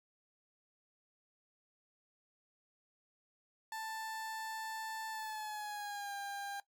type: tone with pitch glide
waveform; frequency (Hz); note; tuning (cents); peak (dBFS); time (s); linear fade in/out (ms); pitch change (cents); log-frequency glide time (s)
30% pulse; 884 to 801.3; A5 to G5; +8 to +38; -38; 3.72-6.6; 2; -170; 5.1-6.14
effects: noise-tail reverb RT60 0.1 s tail -17 dB re dry